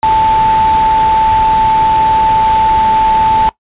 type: tone in noise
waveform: sine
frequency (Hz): 880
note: A5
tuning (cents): 0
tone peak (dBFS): -7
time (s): 0.03-3.49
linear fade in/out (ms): 0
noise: pink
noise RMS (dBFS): -21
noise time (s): 0.03-3.49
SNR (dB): +11
effects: noise-tail reverb RT60 0.1 s tail -19 dB re dry + resampled to 8000 Hz